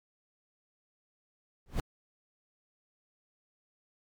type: noise with exponential growth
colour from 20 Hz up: brown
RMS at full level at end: -24 dBFS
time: 1.66-1.8 s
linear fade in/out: 1 ms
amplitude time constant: 29 ms
effects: MP3 96 kbps